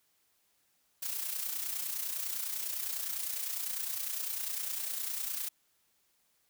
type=noise with amplitude modulation; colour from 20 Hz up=blue; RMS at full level=-34 dBFS; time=1.02-5.49 s; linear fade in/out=10 ms; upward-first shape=sine; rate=29.9 Hz; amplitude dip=55%; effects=white hiss -73 dBFS RMS until 6.49 s